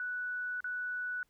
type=tone with dropouts; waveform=sine; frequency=1480 Hz; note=F#6; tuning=in tune; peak=-34 dBFS; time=0-1.23 s; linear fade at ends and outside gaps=1 ms; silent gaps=0.605-0.643 s; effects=pink hiss -75 dBFS RMS until 1.29 s